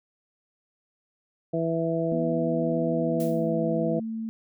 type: harmonic tone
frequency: 164.81 Hz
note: E3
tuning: in tune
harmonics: 1 / 2 / 3 / 4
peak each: -29 / -29 / -29 / -29 dBFS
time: 1.53-4 s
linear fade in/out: 10 ms
type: tone with pitch glide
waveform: sine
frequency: 242.4 to 223.6 Hz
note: B3 to A3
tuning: -32 to +28 cents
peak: -29 dBFS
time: 2.12-4.29 s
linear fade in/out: 0 ms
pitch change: -140 cents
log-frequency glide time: 3.08-3.47 s
type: noise with exponential decay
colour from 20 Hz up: blue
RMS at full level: -38 dBFS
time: 3.2-3.53 s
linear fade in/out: 1 ms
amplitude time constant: 70 ms
effects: none